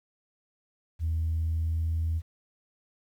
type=tone with pitch glide; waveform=sine; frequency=80.9 to 81.51 Hz; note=E2 to E2; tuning=-32 to -19 cents; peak=-24 dBFS; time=0.99-2.22 s; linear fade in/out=50 ms; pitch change=+13 cents; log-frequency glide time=1.17-1.95 s; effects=tanh soft clip ceiling -22 dBFS + 10-bit